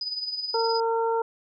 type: tone with tremolo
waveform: sine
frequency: 4978 Hz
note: D#8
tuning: in tune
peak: -26 dBFS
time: 0.01-0.8 s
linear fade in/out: 2 ms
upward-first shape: sine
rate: 19 Hz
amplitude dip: 60%
type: harmonic tone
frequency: 456.4 Hz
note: A#4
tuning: 37 cents flat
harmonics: 1 / 2 / 3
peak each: -24 / -26 / -35 dBFS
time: 0.54-1.22 s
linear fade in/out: 5 ms
effects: none